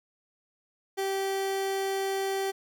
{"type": "tone", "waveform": "30% pulse", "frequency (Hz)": 388.5, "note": "G4", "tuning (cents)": -16, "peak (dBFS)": -25, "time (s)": [0.97, 2.52], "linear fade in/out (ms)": 20, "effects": []}